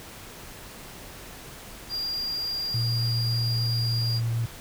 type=tone; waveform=triangle; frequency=4791 Hz; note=D8; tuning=34 cents sharp; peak=-26 dBFS; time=1.89-4.21 s; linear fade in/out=50 ms
type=tone with pitch glide; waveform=sine; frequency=116.54 to 115.6 Hz; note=A#2 to A#2; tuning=0 to -14 cents; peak=-23 dBFS; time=2.74-4.46 s; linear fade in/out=5 ms; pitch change=-14 cents; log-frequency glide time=3.49-4.26 s
effects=tanh soft clip ceiling -17 dBFS + pink hiss -43 dBFS RMS until 4.6 s